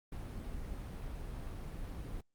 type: noise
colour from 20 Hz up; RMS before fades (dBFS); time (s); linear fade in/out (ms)
brown; -42; 0.12-2.21; 5
effects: Opus 32 kbps